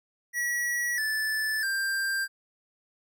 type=tone with pitch steps; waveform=square; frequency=1928 / 1747.7 / 1584.2 Hz; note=B6 / A6 / G6; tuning=-42 / -12 / +18 cents; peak=-27 dBFS; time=0.33-2.28 s; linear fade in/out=50 ms; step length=650 ms; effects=none